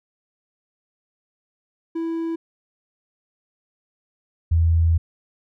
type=tone pair in turn; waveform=triangle / sine; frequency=329.6 / 82.69 Hz; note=E4 / E2; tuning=0 / +6 cents; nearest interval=2 octaves; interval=2394 cents; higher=first; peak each=-21 / -14 dBFS; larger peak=second; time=1.95-2.36 / 4.51-4.98 s; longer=second; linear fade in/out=10 ms; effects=none